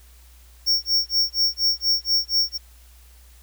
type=tone with tremolo; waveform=square; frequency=5490 Hz; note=F8; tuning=31 cents flat; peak=-16 dBFS; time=0.66-2.58 s; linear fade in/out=20 ms; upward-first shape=sine; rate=4.2 Hz; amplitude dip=100%; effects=added 60 Hz sine -47 dBFS peak until 3.42 s + white hiss -55 dBFS RMS until 3.42 s